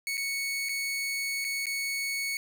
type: tone with dropouts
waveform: sawtooth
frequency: 2217 Hz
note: C#7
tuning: in tune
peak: -26 dBFS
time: 0.07-2.37 s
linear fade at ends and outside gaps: 1 ms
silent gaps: 0.171-0.177 / 0.687-0.692 / 1.444-1.448 / 1.657-1.667 s
effects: none